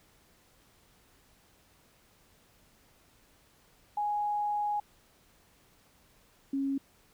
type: tone pair in turn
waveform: sine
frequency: 830.6 / 274.1 Hz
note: G#5 / C#4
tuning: 0 / -19 cents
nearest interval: octave + perfect fifth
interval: 1919 cents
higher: first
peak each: -28 dBFS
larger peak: neither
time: 3.97-4.8 / 6.53-6.78 s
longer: first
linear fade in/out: 5 ms
effects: pink hiss -64 dBFS RMS until 7.13 s